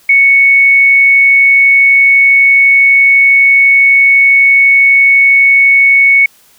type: tone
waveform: sine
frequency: 2217 Hz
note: C#7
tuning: in tune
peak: -3 dBFS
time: 0.09-6.26 s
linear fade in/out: 5 ms
effects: white hiss -46 dBFS RMS until 6.58 s